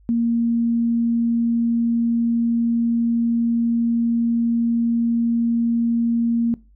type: tone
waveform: sine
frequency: 233.1 Hz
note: A#3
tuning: in tune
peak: -16 dBFS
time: 0.09-6.54 s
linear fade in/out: 0 ms
effects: noise-tail reverb RT60 0.3 s tail -21 dB re dry + added 50 Hz sine -49 dBFS peak until 6.75 s